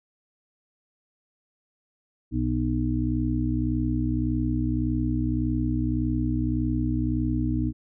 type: harmonic tone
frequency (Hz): 61.74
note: B1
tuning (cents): 0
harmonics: 1 / 2 / 4 / 5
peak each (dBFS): -28 / -28 / -28 / -28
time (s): 2.31-7.73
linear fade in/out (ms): 50
effects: none

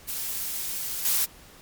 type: noise with level steps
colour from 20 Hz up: blue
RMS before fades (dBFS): -31 / -23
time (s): 0.07-1.26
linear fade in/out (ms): 20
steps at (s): 1.05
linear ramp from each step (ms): 2
effects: pink hiss -50 dBFS RMS until 1.61 s + MP3 96 kbps

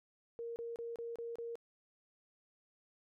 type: tone bursts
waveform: sine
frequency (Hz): 466.2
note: A#4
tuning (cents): 0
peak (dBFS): -40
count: 6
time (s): 0.39-1.555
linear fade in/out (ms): 0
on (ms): 170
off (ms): 29
effects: none

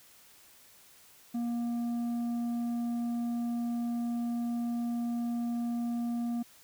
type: tone with tanh clipping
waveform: sine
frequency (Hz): 236.7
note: A#3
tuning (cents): +27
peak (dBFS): -31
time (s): 1.34-6.43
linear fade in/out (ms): 10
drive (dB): 6
effects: white hiss -58 dBFS RMS until 6.63 s

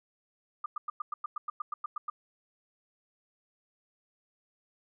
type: tone bursts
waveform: sine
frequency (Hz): 1212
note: D#6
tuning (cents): -46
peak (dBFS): -31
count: 13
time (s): 0.64-2.1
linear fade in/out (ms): 5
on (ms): 20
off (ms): 100
effects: none

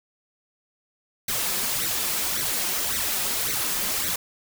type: noise with flanger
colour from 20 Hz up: white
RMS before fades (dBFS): -26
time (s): 1.28-4.16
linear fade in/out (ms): 5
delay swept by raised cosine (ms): 0.49 to 5.69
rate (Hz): 1.8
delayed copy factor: +0.7
effects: none

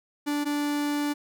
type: tone pair in turn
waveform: 45% pulse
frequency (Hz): 292.1 / 292.1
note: D4 / D4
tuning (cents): -9 / -9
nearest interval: unison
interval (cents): 0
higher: neither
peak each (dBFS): -25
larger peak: neither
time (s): 0.26-0.45 / 0.45-1.14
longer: second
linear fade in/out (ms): 20
effects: none

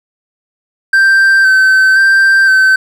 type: tone with vibrato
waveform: triangle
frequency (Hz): 1554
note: G6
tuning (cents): -16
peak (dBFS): -3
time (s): 0.93-2.76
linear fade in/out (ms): 5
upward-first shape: square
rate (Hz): 0.97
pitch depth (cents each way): 19
effects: none

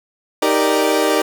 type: chord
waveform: 30% pulse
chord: Eb major seventh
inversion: none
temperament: equal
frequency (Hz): 311.1 / 392 / 466.2 / 587.3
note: Eb4 / G4 / Bb4 / D5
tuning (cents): 0 / 0 / 0 / 0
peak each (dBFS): -17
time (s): 0.42-1.22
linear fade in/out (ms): 5
effects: none

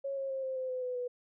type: tone with pitch steps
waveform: sine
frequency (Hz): 550 / 541.5 / 533.1 / 524.9 / 516.7 / 508.7 / 500.9 / 493.1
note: C#5 / C#5 / C5 / C5 / C5 / C5 / B4 / B4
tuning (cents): -14 / -41 / +32 / +5 / -22 / -49 / +24 / -3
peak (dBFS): -33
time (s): 0.04-1.08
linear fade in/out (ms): 10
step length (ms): 130
effects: none

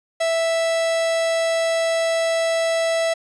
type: tone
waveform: 45% pulse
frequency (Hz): 659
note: E5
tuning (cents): -1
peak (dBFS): -18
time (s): 0.2-3.14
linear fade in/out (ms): 10
effects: resampled to 22050 Hz

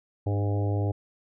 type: harmonic tone with a mistuned harmonic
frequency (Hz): 101.8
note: G#2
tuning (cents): -34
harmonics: 1 / 3 / 4 / 5 / 6 / 7 / 8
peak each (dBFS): -24 / -34 / -36 / -38 / -40 / -41 / -42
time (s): 0.26-0.92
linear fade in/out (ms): 10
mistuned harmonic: 3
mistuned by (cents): -25
effects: none

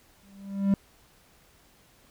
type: tone with exponential growth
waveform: triangle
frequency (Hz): 197.3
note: G3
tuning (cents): +11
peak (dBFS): -15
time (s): 0.23-0.74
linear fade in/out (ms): 2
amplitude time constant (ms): 110
effects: pink hiss -60 dBFS RMS until 2.1 s

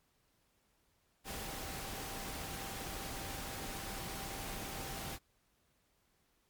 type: tone in noise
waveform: sine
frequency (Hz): 784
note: G5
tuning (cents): 0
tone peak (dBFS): -51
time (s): 1.24-5.19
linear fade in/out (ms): 50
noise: pink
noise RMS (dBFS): -43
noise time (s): 1.24-5.19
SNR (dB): -11
effects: pink hiss -75 dBFS RMS until 6.49 s + MP3 96 kbps

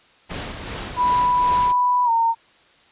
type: noise with tremolo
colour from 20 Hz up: pink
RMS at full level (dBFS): -29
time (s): 0.29-1.73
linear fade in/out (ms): 20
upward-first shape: sine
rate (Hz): 2.6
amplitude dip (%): 45
type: tone with pitch glide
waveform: sine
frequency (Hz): 987.8 to 916.3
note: B5 to A#5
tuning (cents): 0 to -30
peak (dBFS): -15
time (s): 0.96-2.35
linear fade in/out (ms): 50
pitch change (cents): -130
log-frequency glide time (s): 2.05-2.1
effects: white hiss -54 dBFS RMS until 2.91 s + resampled to 8000 Hz

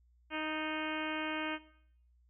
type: harmonic tone with a mistuned harmonic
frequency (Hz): 311.1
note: D#4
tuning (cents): 0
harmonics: 1 / 2 / 3 / 4 / 5 / 6 / 7 / 8 / 9 / 10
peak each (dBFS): -40 / -43 / -43 / -45 / -43 / -48 / -44 / -44 / -46 / -49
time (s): 0.3-1.59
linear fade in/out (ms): 50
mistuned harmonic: 6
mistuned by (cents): -35
effects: noise-tail reverb RT60 0.7 s tail -18 dB re dry + added 60 Hz sine -64 dBFS peak until 2.29 s

